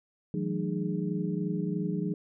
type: tone cluster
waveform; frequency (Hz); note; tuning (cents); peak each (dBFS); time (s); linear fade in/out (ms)
sine; 160.3 / 183.4 / 214.3 / 302.8 / 414.6; E3 / F#3 / A3 / D#4 / G#4; -48 / -15 / -45 / -47 / -3; -34 / -31 / -38 / -36 / -38; 0.34-2.14; 2
effects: none